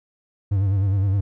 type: tone with vibrato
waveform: triangle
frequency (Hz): 98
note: G2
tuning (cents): 0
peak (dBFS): -15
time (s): 0.51-1.21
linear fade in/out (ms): 10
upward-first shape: sine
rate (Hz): 9.7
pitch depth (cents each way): 69
effects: none